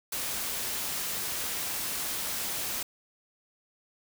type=noise; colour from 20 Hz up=white; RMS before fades=-33 dBFS; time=0.12-2.83 s; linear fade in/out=5 ms; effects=none